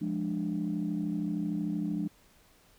sine chord, D diminished, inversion first, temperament equal with one note detuned, 174.61 / 207.7 / 295.9 Hz, F3 / Ab3 / D4, 0 / 0 / +13 cents, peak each -33 dBFS, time 0.01-2.08 s, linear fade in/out 10 ms, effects tanh soft clip ceiling -22 dBFS + pink hiss -62 dBFS RMS until 2.78 s

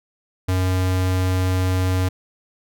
square tone, 92.5 Hz, F#2, in tune, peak -18 dBFS, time 0.48-2.09 s, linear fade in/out 10 ms, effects none

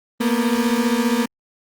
35% pulse beating tone pair, 229.3 / 244.3 Hz, A#3 / B3, -28 / -19 cents, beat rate 15 Hz, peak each -18 dBFS, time 0.2-1.26 s, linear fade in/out 10 ms, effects Opus 24 kbps

